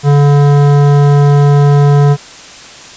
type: tone with hard clipping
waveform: sine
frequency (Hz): 143.6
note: D3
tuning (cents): -39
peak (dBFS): -6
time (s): 0.03-2.17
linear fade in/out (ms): 50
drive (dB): 15
effects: white hiss -32 dBFS RMS until 2.96 s + resampled to 16000 Hz